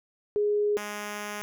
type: tone pair in turn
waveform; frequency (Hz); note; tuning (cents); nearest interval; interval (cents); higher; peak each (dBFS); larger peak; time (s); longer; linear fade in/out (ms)
sine / 5% pulse; 415.3 / 207.7; G#4 / G#3; 0 / 0; octave; 1200; first; -22; neither; 0.36-0.77 / 0.77-1.42; second; 0
effects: none